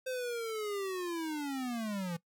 square linear sweep, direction down, 520 to 164.81 Hz, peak -35 dBFS, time 0.06-2.17 s, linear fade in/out 10 ms, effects noise-tail reverb RT60 0.1 s tail -19 dB re dry

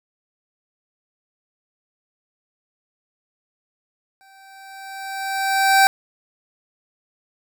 25% pulse tone with exponential growth, 777 Hz, G5, 16 cents flat, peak -6 dBFS, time 4.21-5.87 s, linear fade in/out 0 ms, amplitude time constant 360 ms, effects none

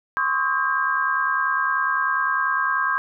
sine tone cluster, 1041 / 1111 / 1268 / 1605 Hz, C6 / C#6 / D#6 / G6, -9 / +4 / +32 / +40 cents, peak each -26 / -25 / -28 / -22 dBFS, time 0.17-2.98 s, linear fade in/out 0 ms, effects none

